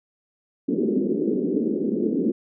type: band-pass noise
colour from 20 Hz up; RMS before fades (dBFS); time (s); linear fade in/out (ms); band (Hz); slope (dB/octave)
pink; -23; 0.68-2.32; 10; 200 to 430; 48
effects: none